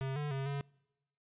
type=tone with pitch steps; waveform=square; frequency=134.2 / 147.4 / 135.6 / 140.7 Hz; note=C3 / D3 / C#3 / C#3; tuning=+44 / +7 / -38 / +26 cents; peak=-35 dBFS; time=0.01-0.61 s; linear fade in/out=0 ms; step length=150 ms; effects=noise-tail reverb RT60 0.9 s tail -25 dB re dry + resampled to 8000 Hz